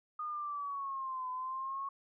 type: linear two-way sweep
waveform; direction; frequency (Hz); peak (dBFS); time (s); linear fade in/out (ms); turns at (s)
sine; down then up; 1232 to 1011 to 1105; -36; 0.19-1.89; 5; 1.3
effects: none